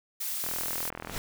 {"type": "noise", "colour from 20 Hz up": "blue", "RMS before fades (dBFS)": -33, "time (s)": [0.2, 0.9], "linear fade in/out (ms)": 10}
{"type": "click train", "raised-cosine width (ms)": 0.5, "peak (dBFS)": -21, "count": 28, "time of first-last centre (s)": [0.44, 1.097], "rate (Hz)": 41.1}
{"type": "noise with exponential growth", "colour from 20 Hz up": "pink", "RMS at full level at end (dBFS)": -31, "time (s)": [0.92, 1.18], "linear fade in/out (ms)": 0, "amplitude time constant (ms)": 56}
{"effects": []}